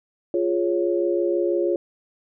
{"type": "chord", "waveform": "sine", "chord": "Db major", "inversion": "first", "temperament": "equal", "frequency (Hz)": [349.2, 415.3, 554.4], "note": ["F4", "Ab4", "Db5"], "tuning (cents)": [0, 0, 0], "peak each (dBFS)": [-21, -26, -25], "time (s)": [0.34, 1.76], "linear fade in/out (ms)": 2, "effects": []}